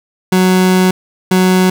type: tone pair in turn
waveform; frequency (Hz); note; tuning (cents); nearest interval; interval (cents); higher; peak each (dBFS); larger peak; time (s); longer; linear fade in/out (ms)
30% pulse; 185 / 185; F#3 / F#3; 0 / 0; unison; 0; neither; -5; neither; 0.32-0.91 / 1.31-1.7; first; 5
effects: none